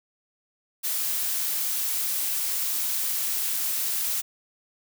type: noise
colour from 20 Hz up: blue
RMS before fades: -27 dBFS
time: 0.83-4.22 s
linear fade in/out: 20 ms
effects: none